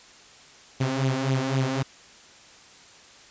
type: tone with flanger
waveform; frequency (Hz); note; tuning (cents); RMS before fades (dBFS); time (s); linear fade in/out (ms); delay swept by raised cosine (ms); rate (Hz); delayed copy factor
sawtooth; 132.8; C3; +26; -25; 0.8-1.83; 10; 0.28 to 4.08; 3.8; +0.65
effects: white hiss -50 dBFS RMS until 3.3 s + resampled to 16000 Hz